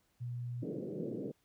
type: tone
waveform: sine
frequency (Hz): 121.4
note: B2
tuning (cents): -29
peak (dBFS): -37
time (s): 0.2-0.64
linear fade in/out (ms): 20
type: band-pass noise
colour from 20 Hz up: white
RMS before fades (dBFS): -40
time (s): 0.62-1.32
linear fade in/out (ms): 10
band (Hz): 130 to 490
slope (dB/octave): 48
effects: pink hiss -75 dBFS RMS until 1.44 s